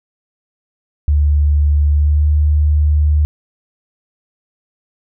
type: tone with pitch glide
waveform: sine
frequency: 73.42 to 75.05 Hz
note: D2 to D2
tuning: 0 to +38 cents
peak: -9 dBFS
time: 1.08-3.25 s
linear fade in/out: 0 ms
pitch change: +38 cents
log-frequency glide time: 1.93-2.26 s
effects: none